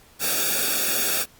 white noise with comb filter, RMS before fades -23 dBFS, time 0.19-1.26 s, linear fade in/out 50 ms, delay 0.98 ms, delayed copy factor -1, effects pink hiss -53 dBFS RMS until 1.39 s + Opus 48 kbps

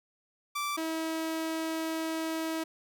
sawtooth tone pair in turn, 1167 / 322.2 Hz, D6 / E4, -11 / -39 cents, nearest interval octave + minor seventh, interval 2228 cents, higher first, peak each -27 dBFS, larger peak neither, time 0.55-0.77 / 0.77-2.64 s, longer second, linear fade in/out 10 ms, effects none

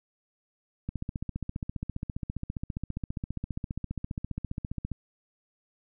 click train, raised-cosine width 5 ms, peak -20 dBFS, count 61, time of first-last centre 0.89-4.917 s, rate 14.9 Hz, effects none

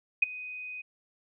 sine tone with ADSR envelope, 2499 Hz, D#7, 7 cents sharp, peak -16 dBFS, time 0.22-0.82 s, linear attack 8 ms, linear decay 15 ms, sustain -21 dB, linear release 13 ms, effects none

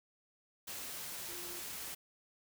sine tone in noise, 349.7 Hz, F4, 2 cents sharp, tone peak -52 dBFS, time 1.28-1.6 s, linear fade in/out 10 ms, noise white, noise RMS -44 dBFS, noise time 0.67-1.95 s, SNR -11 dB, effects none

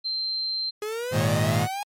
sine tone, 4132 Hz, C8, 22 cents flat, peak -25 dBFS, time 0.04-0.71 s, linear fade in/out 20 ms
45% pulse exponential sweep, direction up, 415.3 to 830 Hz, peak -28 dBFS, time 0.82-1.83 s, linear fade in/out 2 ms
sawtooth chord, Ab suspended second, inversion none, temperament just, 103.83 / 116.8 / 155.74 Hz, Ab2 / Bb2 / Eb3, 0 / +4 / +2 cents, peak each -21 dBFS, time 1.11-1.68 s, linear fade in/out 50 ms
effects MP3 64 kbps

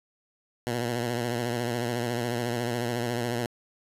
10% pulse tone with vibrato, 119.8 Hz, A#2, 48 cents sharp, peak -19 dBFS, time 0.67-3.46 s, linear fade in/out 0 ms, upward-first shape triangle, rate 14 Hz, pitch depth 71 cents each way, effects resampled to 32000 Hz + 9-bit

